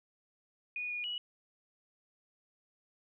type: tone with pitch steps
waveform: sine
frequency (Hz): 2463 / 2444 / 2924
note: D#7 / D#7 / F#7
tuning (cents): -18 / -32 / -21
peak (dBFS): -35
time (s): 0.76-1.18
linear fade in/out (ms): 2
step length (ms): 140
effects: none